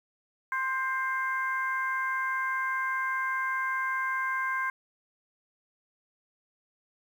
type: harmonic tone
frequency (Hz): 525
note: C5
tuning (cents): +6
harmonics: 2 / 3 / 4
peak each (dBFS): -31 / -30 / -36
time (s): 0.52-4.7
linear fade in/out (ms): 2
effects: 9-bit